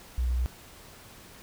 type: tone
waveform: sine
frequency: 61.74 Hz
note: B1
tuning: in tune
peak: -24 dBFS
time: 0.18-0.46 s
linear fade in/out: 0 ms
effects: pink hiss -50 dBFS RMS until 1.42 s